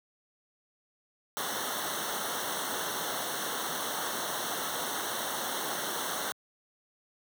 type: noise with comb filter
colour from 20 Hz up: pink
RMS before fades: -34 dBFS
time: 1.37-6.32 s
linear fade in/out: 0 ms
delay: 0.41 ms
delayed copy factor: -1
effects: high-pass 150 Hz 12 dB/octave